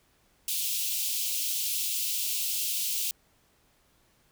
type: high-pass noise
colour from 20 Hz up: white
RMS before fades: -30 dBFS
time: 0.48-3.11 s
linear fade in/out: 2 ms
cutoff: 2600 Hz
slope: 48 dB/octave
effects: pink hiss -66 dBFS RMS until 4.31 s